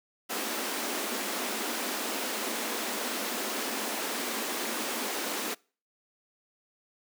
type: high-pass noise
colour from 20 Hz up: pink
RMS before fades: -33 dBFS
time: 0.29-5.55 s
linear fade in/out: 20 ms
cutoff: 210 Hz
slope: 96 dB/octave
effects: noise-tail reverb RT60 0.4 s tail -26 dB re dry